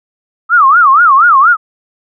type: tone with vibrato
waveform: sine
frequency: 1237 Hz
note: D#6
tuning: 10 cents flat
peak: -3 dBFS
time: 0.49-1.57 s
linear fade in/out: 50 ms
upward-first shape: sine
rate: 4.2 Hz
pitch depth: 270 cents each way
effects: none

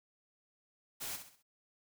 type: noise with echo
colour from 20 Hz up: white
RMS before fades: -41 dBFS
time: 1-1.17 s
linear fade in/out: 20 ms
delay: 65 ms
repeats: 4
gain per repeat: -8 dB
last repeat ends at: 1.43 s
effects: none

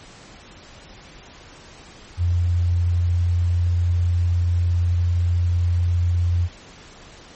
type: tone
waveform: sine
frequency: 87.31 Hz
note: F2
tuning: in tune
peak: -16 dBFS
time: 2.17-6.49 s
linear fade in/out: 50 ms
effects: pink hiss -44 dBFS RMS until 7.35 s + MP3 32 kbps

